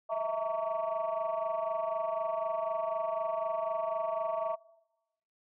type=tone cluster; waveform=sine; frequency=639 / 663 / 915 / 1132 Hz; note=D#5 / E5 / A#5 / C#6; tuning=+46 / +10 / -32 / +36 cents; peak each=-34 / -32 / -38 / -37 dBFS; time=0.09-4.56 s; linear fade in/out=20 ms; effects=noise-tail reverb RT60 1.0 s tail -23 dB re dry + tanh soft clip ceiling -23 dBFS